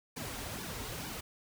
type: noise with flanger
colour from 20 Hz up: pink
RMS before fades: -41 dBFS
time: 0.16-1.21 s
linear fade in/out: 10 ms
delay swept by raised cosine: 1.5 to 6.1 ms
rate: 2.2 Hz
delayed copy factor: -0.9
effects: none